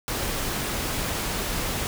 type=noise; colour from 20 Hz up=pink; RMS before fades=-28 dBFS; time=0.08-1.87 s; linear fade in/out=0 ms; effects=none